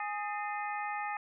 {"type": "harmonic tone with a mistuned harmonic", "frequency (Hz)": 415.3, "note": "G#4", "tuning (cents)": 0, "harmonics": [2, 3, 4, 5, 6], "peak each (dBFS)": [-36, -40, -42, -44, -46], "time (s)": [0, 1.17], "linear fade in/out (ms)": 2, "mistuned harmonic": 4, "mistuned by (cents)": 140, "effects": []}